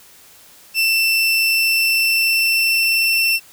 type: tone with pitch glide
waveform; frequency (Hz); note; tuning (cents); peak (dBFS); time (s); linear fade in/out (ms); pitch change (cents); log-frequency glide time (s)
30% pulse; 2674 to 2693; E7 to E7; +24 to +36; -11; 0.74-3.4; 50; +12; 1.36-3.28
effects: white hiss -46 dBFS RMS until 3.52 s